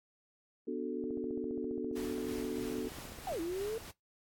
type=chord; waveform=sine; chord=B minor seventh; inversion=none; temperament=equal; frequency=246.9 / 293.7 / 370 / 440 Hz; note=B3 / D4 / F#4 / A4; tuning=0 / 0 / 0 / 0 cents; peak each=-40 dBFS; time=0.67-2.89 s; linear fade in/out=10 ms
type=click train; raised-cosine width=2 ms; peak=-35 dBFS; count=35; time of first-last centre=1.04-3.322 s; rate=14.9 Hz
type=noise with tremolo; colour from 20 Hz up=pink; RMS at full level=-47 dBFS; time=1.95-3.92 s; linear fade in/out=20 ms; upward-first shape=sine; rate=3.1 Hz; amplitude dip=30%
type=linear two-way sweep; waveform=sine; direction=down then up; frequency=802 to 320 to 456 Hz; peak=-34 dBFS; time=3.27-3.78 s; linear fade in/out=2 ms; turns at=3.4 s
effects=noise-tail reverb RT60 0.2 s tail -25 dB re dry + AAC 64 kbps